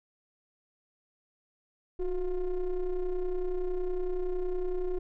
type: ring-modulated tone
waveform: triangle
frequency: 174.61 Hz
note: F3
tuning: in tune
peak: -23 dBFS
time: 1.99-4.99 s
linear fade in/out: 10 ms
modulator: 190 Hz
effects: none